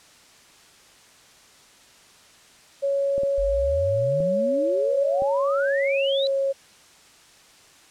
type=tone with pitch glide; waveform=sine; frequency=556 to 546.4 Hz; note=C#5 to C#5; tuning=+5 to -25 cents; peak=-20 dBFS; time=2.82-6.53 s; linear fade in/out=20 ms; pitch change=-30 cents; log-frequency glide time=5.61-6.26 s
type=clicks; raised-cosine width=2 ms; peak=-22 dBFS; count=4; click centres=3.18 / 3.234 / 4.204 / 5.221 s
type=exponential sweep; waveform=sine; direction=up; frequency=43.65 to 4046 Hz; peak=-26 dBFS; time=3.38-6.27 s; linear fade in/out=0 ms
effects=white hiss -52 dBFS RMS until 7.9 s + low-pass 8000 Hz 12 dB/octave